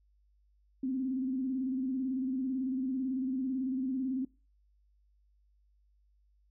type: tone with vibrato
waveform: sine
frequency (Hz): 260.9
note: C4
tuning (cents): -5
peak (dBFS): -30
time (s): 0.83-4.25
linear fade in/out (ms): 5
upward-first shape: square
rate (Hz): 18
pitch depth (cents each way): 53
effects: noise-tail reverb RT60 0.3 s tail -21 dB re dry + added 50 Hz sine -65 dBFS peak until 6.5 s